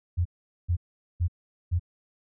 sine tone bursts, 87.31 Hz, F2, in tune, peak -21 dBFS, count 4, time 0.17-1.796 s, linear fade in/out 20 ms, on 84 ms, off 430 ms, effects none

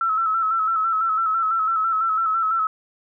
sine tone with vibrato, 1315 Hz, E6, 5 cents flat, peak -18 dBFS, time 0.01-2.67 s, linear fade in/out 2 ms, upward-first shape square, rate 6 Hz, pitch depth 39 cents each way, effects none

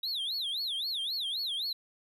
triangle tone with vibrato, 3729 Hz, A#7, in tune, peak -30 dBFS, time 0.03-1.73 s, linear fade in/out 5 ms, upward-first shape sine, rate 3.8 Hz, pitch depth 290 cents each way, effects none

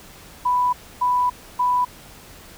sine tone bursts at uneven times, 990 Hz, B5, 4 cents sharp, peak -16 dBFS, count 3, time 0.45-0.73 / 1.01-1.3 / 1.59-1.85 s, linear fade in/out 10 ms, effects pink hiss -44 dBFS RMS until 2.57 s

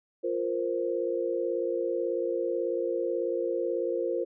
sine chord, F suspended fourth, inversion none, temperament just, 349.2 / 465.6 / 523.8 Hz, F4 / Bb4 / C5, 0 / -2 / +2 cents, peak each -31 dBFS, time 0.23-4.25 s, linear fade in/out 20 ms, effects none

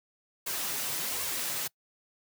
white noise with flanger, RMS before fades -33 dBFS, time 0.46-1.68 s, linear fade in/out 10 ms, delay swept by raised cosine 1.8 to 7.8 ms, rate 1.3 Hz, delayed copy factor +0.5, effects noise-tail reverb RT60 0.1 s tail -24 dB re dry + high-pass 100 Hz 12 dB/octave

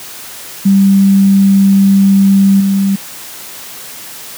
sine tone with level steps, 196 Hz, G3, in tune, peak -4 / -8 dBFS, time 0.65-2.96 s, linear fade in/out 10 ms, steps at 2.6 s, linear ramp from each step 5 ms, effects white hiss -29 dBFS RMS until 4.37 s + high-pass 100 Hz 12 dB/octave

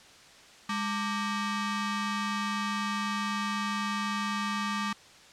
sawtooth ring-modulated tone, 692 Hz, F5, 16 cents flat, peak -22 dBFS, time 0.69-4.93 s, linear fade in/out 5 ms, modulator 486 Hz, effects white hiss -53 dBFS RMS until 5.32 s + low-pass 6000 Hz 12 dB/octave

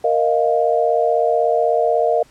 sine chord, Bb suspended fourth, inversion none, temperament equal, 466.2 / 622.3 / 698.5 Hz, Bb4 / Eb5 / F5, 0 / 0 / 0 cents, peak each -18 dBFS, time 0.04-2.23 s, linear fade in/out 5 ms, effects pink hiss -52 dBFS RMS until 2.3 s + low-pass 10000 Hz 12 dB/octave

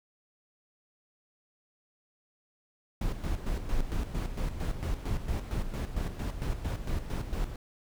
brown noise with tremolo, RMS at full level -30 dBFS, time 3.01-7.56 s, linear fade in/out 5 ms, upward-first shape square, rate 4.4 Hz, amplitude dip 60%, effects none

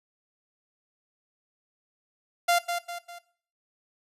sawtooth tone with echo, 695 Hz, F5, 9 cents flat, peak -16 dBFS, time 2.48-2.59 s, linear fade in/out 10 ms, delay 200 ms, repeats 3, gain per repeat -7 dB, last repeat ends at 3.19 s, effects noise-tail reverb RT60 0.5 s tail -18 dB re dry + resampled to 32000 Hz

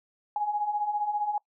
sine beating tone pair, 821 / 836 Hz, G#5 / G#5, -20 / +11 cents, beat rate 15 Hz, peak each -33 / -27 dBFS, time 0.36-1.38 s, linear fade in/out 2 ms, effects noise-tail reverb RT60 0.1 s tail -24 dB re dry

